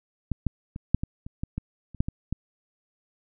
clicks, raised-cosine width 5 ms, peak -14 / -12 / -23 / -6 / -16 / -25 / -17 / -17 / -30 / -10 / -17 / -15 dBFS, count 12, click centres 0.317 / 0.467 / 0.761 / 0.946 / 1.035 / 1.265 / 1.435 / 1.58 / 1.947 / 2.005 / 2.085 / 2.326 s, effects none

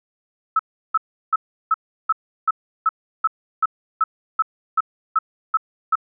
sine tone bursts, 1303 Hz, E6, 20 cents flat, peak -13 dBFS, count 15, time 0.56-5.955 s, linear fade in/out 5 ms, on 33 ms, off 350 ms, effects none

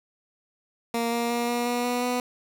15% pulse tone with pitch steps, 233.1 / 235.4 / 237.7 / 240.1 / 242.4 / 244.8 / 247.2 Hz, A#3 / A#3 / A#3 / B3 / B3 / B3 / B3, 0 / +17 / +34 / -49 / -32 / -15 / +2 cents, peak -18 dBFS, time 0.94-2.2 s, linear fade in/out 2 ms, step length 180 ms, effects none

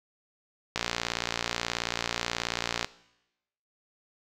click train, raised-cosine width 0.2 ms, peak -10 dBFS, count 123, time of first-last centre 0.76-2.845 s, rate 58.5 Hz, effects noise-tail reverb RT60 0.9 s tail -19 dB re dry

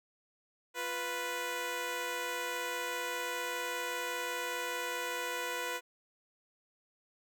10% pulse tone pair together, 349.2 / 493.9 Hz, F4 / B4, 0 / 0 cents, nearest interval tritone, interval 600 cents, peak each -34 / -27 dBFS, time 0.74-5.81 s, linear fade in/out 50 ms, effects none

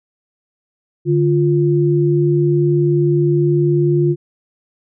sine tone pair together, 146.83 / 349.2 Hz, D3 / F4, 0 / 0 cents, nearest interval octave + minor third, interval 1500 cents, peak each -14 dBFS, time 1.05-4.16 s, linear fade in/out 50 ms, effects none

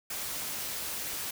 white noise, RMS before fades -36 dBFS, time 0.1-1.31 s, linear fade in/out 5 ms, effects none

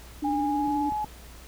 sine tone with vibrato, 294.1 Hz, D4, 3 cents sharp, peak -26 dBFS, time 0.22-0.9 s, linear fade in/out 10 ms, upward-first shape sine, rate 19 Hz, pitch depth 35 cents each way
sine tone with pitch glide, 818 to 847.3 Hz, G#5 to G#5, -26 to +34 cents, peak -26 dBFS, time 0.24-1.05 s, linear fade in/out 10 ms, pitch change +60 cents, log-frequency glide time 0.36-0.83 s
clicks, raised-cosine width 3 ms, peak -31 / -28 / -27 dBFS, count 3, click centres 0.678 / 0.922 / 1.045 s
effects added 60 Hz sine -46 dBFS peak until 1.47 s + pink hiss -49 dBFS RMS until 1.47 s

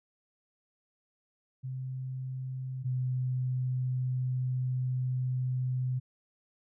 sine tone pair in turn, 130 / 127.55 Hz, C3 / C3, -11 / -44 cents, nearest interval unison, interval 33 cents, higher first, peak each -34 / -28 dBFS, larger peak second, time 1.63-2.84 / 2.84-6 s, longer second, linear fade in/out 20 ms, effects none

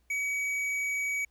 triangle tone with tanh clipping, 2268 Hz, C#7, 39 cents sharp, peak -30 dBFS, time 0.1-1.25 s, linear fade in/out 5 ms, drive 13 dB, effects added 60 Hz sine -65 dBFS peak until 1.3 s + pink hiss -74 dBFS RMS until 1.3 s

